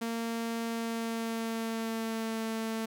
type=tone with pitch glide; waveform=sawtooth; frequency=229.7 to 223.3 Hz; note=A#3 to A3; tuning=-25 to +26 cents; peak=-28 dBFS; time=0.01-2.86 s; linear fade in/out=10 ms; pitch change=-49 cents; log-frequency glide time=0.66-2.44 s; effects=none